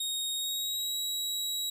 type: tone with pitch glide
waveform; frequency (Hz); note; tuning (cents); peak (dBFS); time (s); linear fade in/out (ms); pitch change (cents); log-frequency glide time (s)
sawtooth; 3736 to 3866; A#7 to B7; +3 to -38; -28; 0-1.7; 5; +59; 0.34-0.97
effects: none